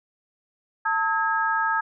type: tone cluster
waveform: sine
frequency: 895 / 1282 / 1636 Hz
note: A5 / E6 / G#6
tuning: +29 / -49 / -26 cents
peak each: -25 dBFS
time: 0.85-1.81 s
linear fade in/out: 10 ms
effects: none